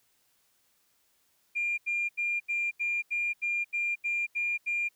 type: tone bursts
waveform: sine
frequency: 2400 Hz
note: D7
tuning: 37 cents sharp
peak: -26 dBFS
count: 11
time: 1.55-4.89 s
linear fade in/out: 20 ms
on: 230 ms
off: 81 ms
effects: tanh soft clip ceiling -22 dBFS + white hiss -70 dBFS RMS until 4.95 s